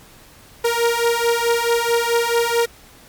sawtooth beating tone pair, 466.2 / 470.8 Hz, A#4 / A#4, 0 / +17 cents, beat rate 4.6 Hz, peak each -15 dBFS, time 0.64-2.66 s, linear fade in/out 10 ms, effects pink hiss -46 dBFS RMS until 3.08 s + MP3 96 kbps

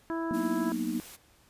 harmonic tone, 329.6 Hz, E4, in tune, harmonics 1 / 2 / 3 / 4 / 5, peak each -31 / -40 / -38 / -43 / -43 dBFS, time 0.1-0.72 s, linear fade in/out 0 ms
sine chord, B major seventh, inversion second, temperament equal, 185 / 233.1 / 246.9 / 311.1 Hz, F#3 / A#3 / B3 / D#4, 0 / 0 / 0 / 0 cents, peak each -38 / -33 / -35 / -33 dBFS, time 0.31-1 s, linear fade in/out 0 ms
white noise, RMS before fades -47 dBFS, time 0.33-1.17 s, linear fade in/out 20 ms
effects pink hiss -62 dBFS RMS until 1.49 s + resampled to 32000 Hz

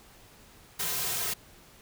white noise with comb filter, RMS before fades -31 dBFS, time 0.79-1.34 s, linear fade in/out 10 ms, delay 3.5 ms, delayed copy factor -0.85, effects pink hiss -55 dBFS RMS until 1.81 s

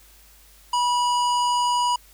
harmonic tone, 974 Hz, B5, 24 cents flat, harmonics 1 / 3 / 5 / 7 / 9, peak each -19 / -29 / -33 / -36 / -38 dBFS, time 0.73-1.96 s, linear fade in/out 5 ms, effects added 50 Hz sine -53 dBFS peak until 2.13 s + white hiss -53 dBFS RMS until 2.13 s

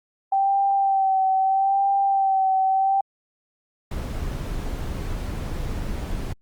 sine tone with vibrato, 777 Hz, G5, 16 cents flat, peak -17 dBFS, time 0.32-3.01 s, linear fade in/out 5 ms, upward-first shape sine, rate 0.78 Hz, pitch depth 31 cents each way
brown noise, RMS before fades -28 dBFS, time 3.91-6.33 s, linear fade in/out 5 ms
effects Opus 32 kbps

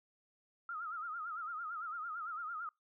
sine tone with vibrato, 1318.5 Hz, E6, in tune, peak -39 dBFS, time 0.69-2.69 s, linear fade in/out 2 ms, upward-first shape sine, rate 8.9 Hz, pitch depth 120 cents each way, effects noise-tail reverb RT60 0.2 s tail -26 dB re dry

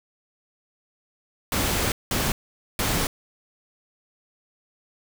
pink noise bursts at uneven times, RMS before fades -24 dBFS, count 3, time 1.52-1.92 / 2.11-2.32 / 2.79-3.07 s, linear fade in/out 2 ms, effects none

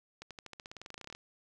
accelerating click train, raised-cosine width 0.2 ms, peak -28 dBFS, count 20, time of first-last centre 0.22-1.15 s, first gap 87 ms, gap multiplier 0.93, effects none

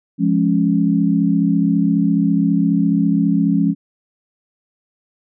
sine chord, Db major, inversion first, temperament just, 173.24 / 207.9 / 277.2 Hz, F3 / Ab3 / Db4, -14 / +2 / 0 cents, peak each -17 dBFS, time 0.18-3.75 s, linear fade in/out 50 ms, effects none

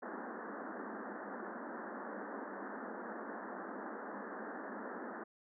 pink band-pass noise, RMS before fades -45 dBFS, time 0.02-5.24 s, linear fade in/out 10 ms, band 200 to 1800 Hz, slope 96 dB/octave, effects none

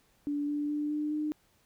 sine tone with pitch steps, 290 / 293.2 / 296.4 / 299.7 / 303 Hz, D4 / D4 / D4 / D4 / D#4, -22 / -3 / +16 / +35 / -46 cents, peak -29 dBFS, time 0.27-1.32 s, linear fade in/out 0 ms, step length 210 ms, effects pink hiss -68 dBFS RMS until 1.65 s

